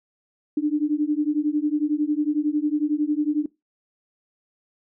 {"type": "beating tone pair", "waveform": "sine", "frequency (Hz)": [293.7, 304.7], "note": ["D4", "D#4"], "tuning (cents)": [0, -36], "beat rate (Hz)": 11, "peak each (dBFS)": [-22, -23], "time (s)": [0.57, 3.46], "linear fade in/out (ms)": 5, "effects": ["noise-tail reverb RT60 0.2 s tail -21 dB re dry"]}